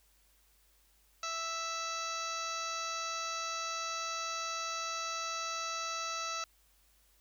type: harmonic tone with a mistuned harmonic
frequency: 659.3 Hz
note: E5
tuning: in tune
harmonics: 1 / 2 / 3 / 4 / 5 / 6 / 7 / 8 / 9 / 10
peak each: -47 / -38 / -49 / -44 / -54 / -44 / -48 / -49 / -45 / -48 dBFS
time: 1.23-6.44 s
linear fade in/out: 2 ms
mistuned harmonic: 8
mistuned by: +63 cents
effects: added 50 Hz sine -69 dBFS peak until 7.2 s + white hiss -69 dBFS RMS until 7.2 s